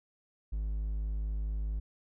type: tone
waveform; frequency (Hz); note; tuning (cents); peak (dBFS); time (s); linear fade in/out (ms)
triangle; 52.3; G#1; +13; -29; 0.52-1.8; 10
effects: none

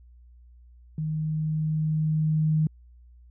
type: tone with level ramp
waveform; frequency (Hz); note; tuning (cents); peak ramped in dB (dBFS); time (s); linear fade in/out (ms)
sine; 155.56; D#3; 0; -26 to -19; 0.98-2.67; 2
effects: added 60 Hz sine -49 dBFS peak until 3.3 s

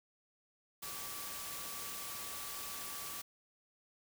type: tone in noise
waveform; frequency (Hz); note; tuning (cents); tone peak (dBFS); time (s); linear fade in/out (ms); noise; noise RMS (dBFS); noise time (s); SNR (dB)
sine; 1153; D6; -32; -52; 0.82-3.22; 10; white; -44; 0.82-3.22; -11
effects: none

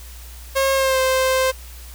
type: tone with pitch glide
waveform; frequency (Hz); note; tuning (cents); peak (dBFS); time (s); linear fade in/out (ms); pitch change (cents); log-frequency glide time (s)
sawtooth; 540 to 521.9; C#5 to C5; -45 to -4; -12; 0.55-1.52; 20; -59; 0.74-1
effects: added 60 Hz sine -36 dBFS peak until 1.94 s + white hiss -43 dBFS RMS until 1.94 s

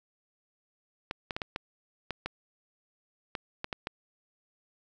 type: clicks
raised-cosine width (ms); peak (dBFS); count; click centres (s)
0.3; -17; 11; 1.111 / 1.308 / 1.365 / 1.418 / 1.561 / 2.107 / 2.26 / 3.352 / 3.644 / 3.728 / 3.871
effects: none

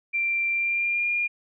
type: tone with pitch glide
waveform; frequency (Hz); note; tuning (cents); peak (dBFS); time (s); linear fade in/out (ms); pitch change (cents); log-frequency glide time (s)
sine; 2362 to 2414; D7 to D7; +9 to +47; -22; 0.13-1.28; 20; +38; 0.5-1.08
effects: none

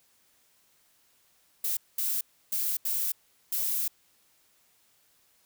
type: noise bursts at uneven times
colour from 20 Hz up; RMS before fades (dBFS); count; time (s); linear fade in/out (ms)
violet; -29; 5; 1.64-1.77 / 1.98-2.21 / 2.52-2.77 / 2.85-3.12 / 3.52-3.88; 5
effects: white hiss -66 dBFS RMS until 5.45 s

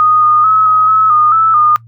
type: tone with pitch steps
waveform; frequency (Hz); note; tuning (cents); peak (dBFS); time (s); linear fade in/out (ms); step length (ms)
sine; 1240 / 1227 / 1285 / 1265 / 1290 / 1226 / 1312 / 1220; D#6 / D#6 / E6 / D#6 / E6 / D#6 / E6 / D#6; -6 / -25 / -45 / +28 / -38 / -26 / -9 / -34; -6; 0-1.76; 0; 220
effects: noise-tail reverb RT60 0.1 s tail -20 dB re dry + added 115 Hz sine -36 dBFS peak until 1.87 s

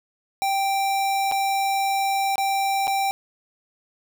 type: tone with dropouts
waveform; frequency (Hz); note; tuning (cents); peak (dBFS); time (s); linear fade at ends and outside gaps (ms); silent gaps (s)
square; 784; G5; 0; -21; 0.42-3.11; 0; 1.314-1.321 / 2.357-2.381 / 2.871-2.878
effects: none

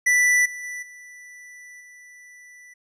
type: tone with level steps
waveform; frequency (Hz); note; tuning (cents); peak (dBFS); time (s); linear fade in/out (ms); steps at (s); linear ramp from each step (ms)
square; 1975.5; B6; 0; -16 / -33 / -31 / -42 / -45; 0.06-2.74; 10; 0.45 / 0.63 / 0.82 / 1.8; 10
effects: low-pass 11000 Hz 12 dB/octave

